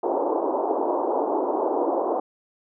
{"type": "band-pass noise", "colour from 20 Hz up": "pink", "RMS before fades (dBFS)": -24, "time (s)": [0.03, 2.2], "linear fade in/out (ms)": 5, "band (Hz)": [300, 970], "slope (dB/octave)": 48, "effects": []}